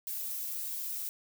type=noise with flanger; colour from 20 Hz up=violet; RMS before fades=-37 dBFS; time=0.07-1.09 s; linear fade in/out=0 ms; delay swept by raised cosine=1.8 to 2.32 ms; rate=1.5 Hz; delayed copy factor=+0.55; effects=none